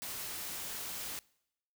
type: noise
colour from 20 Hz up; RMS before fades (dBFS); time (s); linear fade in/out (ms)
white; -41; 0.02-1.19; 0
effects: noise-tail reverb RT60 0.8 s tail -24 dB re dry